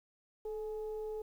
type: tone with frequency modulation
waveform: sine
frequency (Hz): 432.5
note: A4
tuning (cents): -30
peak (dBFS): -37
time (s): 0.45-1.22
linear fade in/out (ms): 5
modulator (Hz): 410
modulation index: 0.37
effects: 11-bit